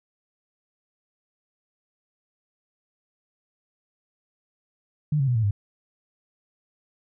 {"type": "tone with pitch steps", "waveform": "sine", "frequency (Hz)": [150.2, 136.15, 123.42, 111.87, 101.41], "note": ["D3", "C#3", "B2", "A2", "G#2"], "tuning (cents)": [39, -31, -1, 29, -41], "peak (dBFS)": -19, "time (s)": [5.12, 5.51], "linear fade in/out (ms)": 5, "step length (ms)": 78, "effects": []}